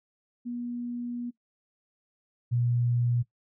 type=tone pair in turn; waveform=sine; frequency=241.2 / 120.6 Hz; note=B3 / B2; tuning=-41 / -41 cents; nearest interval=octave; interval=1200 cents; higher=first; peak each=-31 / -23 dBFS; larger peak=second; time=0.45-1.31 / 2.51-3.23 s; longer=first; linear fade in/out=20 ms; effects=noise-tail reverb RT60 0.1 s tail -17 dB re dry